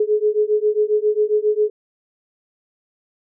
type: beating tone pair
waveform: sine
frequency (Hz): 420.1 / 427.5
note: G#4 / A4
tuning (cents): +20 / -50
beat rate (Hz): 7.4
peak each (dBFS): -18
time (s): 0-1.7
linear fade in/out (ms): 5
effects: none